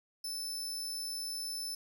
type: tone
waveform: sawtooth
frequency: 5274 Hz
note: E8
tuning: in tune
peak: -34 dBFS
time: 0.24-1.75 s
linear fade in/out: 5 ms
effects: none